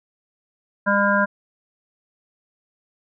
harmonic tone, 201.6 Hz, G3, 49 cents sharp, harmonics 1 / 3 / 5 / 7 / 8, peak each -22 / -22 / -22 / -22 / -22 dBFS, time 0.86-1.26 s, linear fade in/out 20 ms, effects none

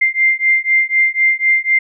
sine beating tone pair, 2094 / 2098 Hz, C7 / C7, +1 / +4 cents, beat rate 4 Hz, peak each -14 dBFS, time 0.01-1.79 s, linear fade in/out 10 ms, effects none

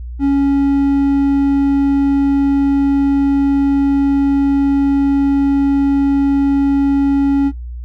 triangle tone, 278.2 Hz, C#4, 6 cents sharp, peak -8 dBFS, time 0.19-7.52 s, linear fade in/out 50 ms, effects noise-tail reverb RT60 0.2 s tail -18 dB re dry + added 60 Hz sine -24 dBFS peak until 7.84 s

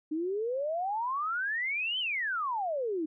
sine exponential two-way sweep, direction up then down, 300 to 3136 to 300 Hz, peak -29 dBFS, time 0.11-3.06 s, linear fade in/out 10 ms, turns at 1.99 s, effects none

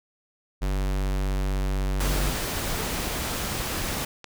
square tone, 48 Hz, G1, 36 cents flat, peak -24 dBFS, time 0.61-2.32 s, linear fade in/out 20 ms
pink noise, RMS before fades -29 dBFS, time 2-4.05 s, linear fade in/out 5 ms
sawtooth tone with exponential decay, 440 Hz, A4, in tune, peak -25 dBFS, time 2.79-2.93 s, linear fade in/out 1 ms, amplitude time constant 30 ms
click, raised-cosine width 0.2 ms, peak -23 dBFS, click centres 4.243 s
effects none

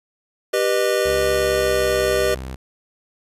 square chord, G augmented, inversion none, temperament just, 392 / 490 / 612.5 Hz, G4 / B4 / D#5, 0 / -14 / -27 cents, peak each -22 dBFS, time 0.53-2.35 s, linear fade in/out 10 ms
sawtooth tone with pitch glide, 69.3 to 65.03 Hz, C#2 to C2, 0 to -10 cents, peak -25 dBFS, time 1.05-2.56 s, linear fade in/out 10 ms, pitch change -110 cents, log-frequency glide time 1.51-1.71 s
effects resampled to 32000 Hz

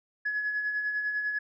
sine tone with tremolo, 1693 Hz, G#6, 33 cents sharp, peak -25 dBFS, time 0.25-1.39 s, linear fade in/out 10 ms, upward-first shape sine, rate 10 Hz, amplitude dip 45%, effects tanh soft clip ceiling -22 dBFS

